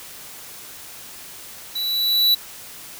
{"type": "tone with level ramp", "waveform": "square", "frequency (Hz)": 3943, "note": "B7", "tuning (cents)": -4, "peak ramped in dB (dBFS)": [-24, -13], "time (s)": [1.75, 2.35], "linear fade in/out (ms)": 10, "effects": ["white hiss -39 dBFS RMS until 2.99 s"]}